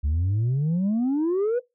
sine exponential sweep, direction up, 69.4 to 507 Hz, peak -18 dBFS, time 0.03-1.6 s, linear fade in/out 20 ms, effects noise-tail reverb RT60 0.2 s tail -21 dB re dry + tanh soft clip ceiling -19 dBFS

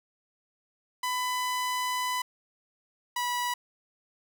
sawtooth tone pair in turn, 1000 / 977.2 Hz, B5 / B5, +21 / -19 cents, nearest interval unison, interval 40 cents, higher first, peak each -24 dBFS, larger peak neither, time 1.03-2.22 / 3.16-3.54 s, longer first, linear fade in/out 5 ms, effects none

